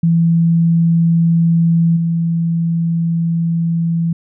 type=tone with level steps; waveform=sine; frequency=166.9 Hz; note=E3; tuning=22 cents sharp; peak=-9 / -13 dBFS; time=0.03-4.13 s; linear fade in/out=5 ms; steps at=1.96 s; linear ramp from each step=10 ms; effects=none

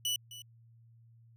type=tone with echo; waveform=sawtooth; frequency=2960 Hz; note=F#7; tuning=in tune; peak=-27 dBFS; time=0.05-0.16 s; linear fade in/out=2 ms; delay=260 ms; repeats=1; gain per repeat=-15 dB; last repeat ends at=0.42 s; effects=added 115 Hz sine -57 dBFS peak until 1.36 s

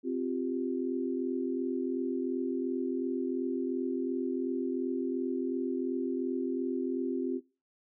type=chord; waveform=sine; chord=C suspended fourth; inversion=none; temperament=equal; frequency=261.6 / 349.2 / 392 Hz; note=C4 / F4 / G4; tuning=0 / 0 / 0 cents; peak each=-32 / -34 / -37 dBFS; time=0.03-7.41 s; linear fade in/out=50 ms; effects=noise-tail reverb RT60 0.3 s tail -18 dB re dry

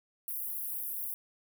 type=high-pass noise; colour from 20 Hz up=pink; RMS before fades=-37 dBFS; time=0.28-1.14 s; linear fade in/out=0 ms; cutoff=11000 Hz; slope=48 dB/octave; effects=none

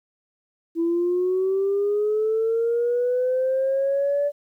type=linear sweep; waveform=sine; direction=up; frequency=329.6 to 581 Hz; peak=-18 dBFS; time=0.75-4.32 s; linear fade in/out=50 ms; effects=tanh soft clip ceiling -15 dBFS + 10-bit

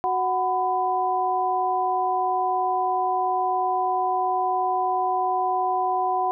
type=tone cluster; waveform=sine; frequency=370.3 / 742 / 1001 Hz; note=F#4 / F#5 / B5; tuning=+1 / +5 / +23 cents; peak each=-30 / -22 / -26 dBFS; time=0.04-6.31 s; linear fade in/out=0 ms; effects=none

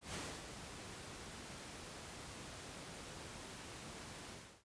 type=noise with ADSR envelope; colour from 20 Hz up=pink; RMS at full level=-43 dBFS; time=0.01-4.64 s; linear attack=130 ms; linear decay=280 ms; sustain=-7 dB; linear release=350 ms; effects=high-pass 60 Hz 12 dB/octave + resampled to 22050 Hz

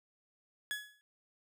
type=tone with exponential decay; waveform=30% pulse; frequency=1689 Hz; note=G#6; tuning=29 cents sharp; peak=-30 dBFS; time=0.71-1.01 s; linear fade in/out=0 ms; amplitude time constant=65 ms; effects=none

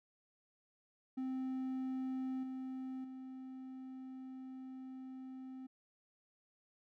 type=tone with level steps; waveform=triangle; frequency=260.6 Hz; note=C4; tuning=7 cents flat; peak=-35 / -39 / -44 dBFS; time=1.17-5.67 s; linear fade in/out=10 ms; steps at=2.43 / 3.04 s; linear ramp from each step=5 ms; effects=none

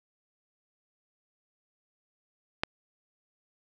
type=click; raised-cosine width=0.3 ms; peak=-10 dBFS; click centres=2.635 s; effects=none

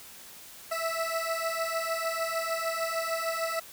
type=beating tone pair; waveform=20% pulse; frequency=654 / 660.6 Hz; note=E5 / E5; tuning=-14 / +4 cents; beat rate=6.6 Hz; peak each=-27 dBFS; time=0.71-3.6 s; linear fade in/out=10 ms; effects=white hiss -48 dBFS RMS until 3.72 s

